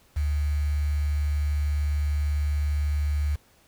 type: tone with quantisation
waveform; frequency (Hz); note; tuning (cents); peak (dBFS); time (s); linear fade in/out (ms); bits
sine; 73.42; D2; 0; -22; 0.16-3.36; 10; 7
effects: pink hiss -60 dBFS RMS until 3.67 s